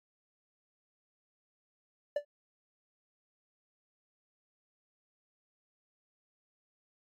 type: tone with exponential decay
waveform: triangle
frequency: 583 Hz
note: D5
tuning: 13 cents flat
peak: -23 dBFS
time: 2.16-2.25 s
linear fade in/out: 5 ms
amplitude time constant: 18 ms
effects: MP3 96 kbps